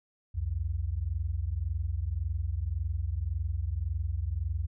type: tone pair together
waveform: sine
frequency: 65.41 / 87.22 Hz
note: C2 / F2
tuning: 0 / -2 cents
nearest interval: perfect fourth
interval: 498 cents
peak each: -32 / -31 dBFS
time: 0.34-4.67 s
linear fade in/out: 20 ms
effects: none